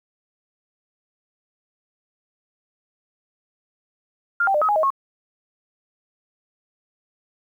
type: tone with pitch steps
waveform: sine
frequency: 1400 / 781 / 600 / 1272 / 829 / 629 / 1090 Hz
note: F6 / G5 / D5 / D#6 / G#5 / D#5 / C#6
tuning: +4 / -7 / +37 / +38 / -3 / +19 / -29 cents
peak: -16 dBFS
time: 4.4-4.904 s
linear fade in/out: 5 ms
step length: 72 ms
effects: 9-bit